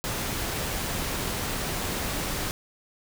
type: noise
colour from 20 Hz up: pink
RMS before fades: -30 dBFS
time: 0.04-2.51 s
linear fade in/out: 0 ms
effects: none